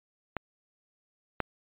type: clicks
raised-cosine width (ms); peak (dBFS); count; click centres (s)
0.5; -16 / -12; 2; 0.367 / 1.403
effects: resampled to 8000 Hz